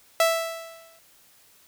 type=tone with exponential decay; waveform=sawtooth; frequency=659.3 Hz; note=E5; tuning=in tune; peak=-12 dBFS; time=0.2-0.99 s; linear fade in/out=2 ms; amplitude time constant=170 ms; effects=white hiss -57 dBFS RMS until 1.67 s